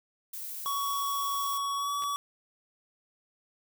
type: noise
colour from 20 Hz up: violet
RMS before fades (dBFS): -39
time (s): 0.33-1.58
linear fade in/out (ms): 5
type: tone with pitch glide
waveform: square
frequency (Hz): 1121 to 1139.3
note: C#6 to C#6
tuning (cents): +19 to +47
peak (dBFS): -30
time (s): 0.66-2.16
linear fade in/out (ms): 0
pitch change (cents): +28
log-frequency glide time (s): 1.78-1.91
type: clicks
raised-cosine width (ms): 0.2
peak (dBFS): -28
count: 2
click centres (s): 2.023 / 2.037
effects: none